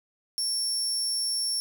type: tone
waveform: 30% pulse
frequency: 5460 Hz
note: F8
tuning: 40 cents flat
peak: -22 dBFS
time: 0.38-1.6 s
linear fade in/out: 0 ms
effects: none